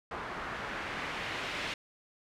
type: noise with low-pass filter sweep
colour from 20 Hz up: white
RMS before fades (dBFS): -38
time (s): 0.11-1.74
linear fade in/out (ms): 2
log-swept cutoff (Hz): 1300 to 2800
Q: 1.2
effects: none